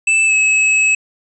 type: tone with pitch glide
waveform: square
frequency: 2637 to 2580 Hz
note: E7 to E7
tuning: 0 to -38 cents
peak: -11 dBFS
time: 0.07-0.95 s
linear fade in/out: 5 ms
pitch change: -38 cents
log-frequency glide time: 0.26-0.33 s
effects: resampled to 24000 Hz + 8-bit